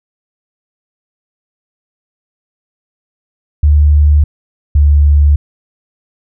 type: tone pair in turn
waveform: sine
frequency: 74 / 72.85 Hz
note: D2 / D2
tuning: +14 / -13 cents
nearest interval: unison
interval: 27 cents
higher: first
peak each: -4 dBFS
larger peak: neither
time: 3.63-4.24 / 4.75-5.36 s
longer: neither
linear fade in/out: 5 ms
effects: none